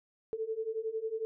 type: beating tone pair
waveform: sine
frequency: 437 / 448 Hz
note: A4 / A4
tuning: -12 / +31 cents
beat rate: 11 Hz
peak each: -37 / -35 dBFS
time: 0.33-1.25 s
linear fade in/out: 0 ms
effects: none